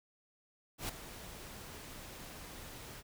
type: noise with ADSR envelope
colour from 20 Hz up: pink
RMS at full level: -36 dBFS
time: 0.78-3.03 s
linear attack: 110 ms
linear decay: 6 ms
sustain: -13 dB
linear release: 44 ms
effects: none